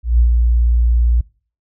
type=tone with ADSR envelope; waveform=sine; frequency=58.8 Hz; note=A#1; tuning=16 cents sharp; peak=-7 dBFS; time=0.03-1.21 s; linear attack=160 ms; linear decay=95 ms; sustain=-3 dB; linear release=5 ms; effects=noise-tail reverb RT60 0.4 s tail -23 dB re dry